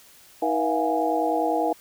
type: tone cluster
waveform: sine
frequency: 317.4 / 480.4 / 669 / 719 / 829 Hz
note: D#4 / B4 / E5 / F#5 / G#5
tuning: +35 / -48 / +25 / -50 / -3 cents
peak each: -27 dBFS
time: 0.42-1.73 s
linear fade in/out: 5 ms
effects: white hiss -52 dBFS RMS until 1.8 s